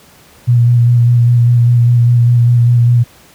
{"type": "tone with vibrato", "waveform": "sine", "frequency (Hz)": 120, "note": "B2", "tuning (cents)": -49, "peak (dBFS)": -5, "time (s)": [0.47, 3.04], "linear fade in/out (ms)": 20, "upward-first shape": "square", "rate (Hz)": 5, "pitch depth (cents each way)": 17, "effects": ["pink hiss -43 dBFS RMS until 3.34 s", "high-pass 60 Hz 12 dB/octave"]}